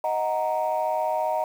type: chord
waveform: sine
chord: D# minor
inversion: none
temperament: equal with one note detuned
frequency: 625.5 / 740 / 932.3 Hz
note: D#5 / F#5 / A#5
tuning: +9 / 0 / 0 cents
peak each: -25 / -27 / -26 dBFS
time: 0.04-1.44 s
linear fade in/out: 2 ms
effects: tanh soft clip ceiling -16 dBFS + 8-bit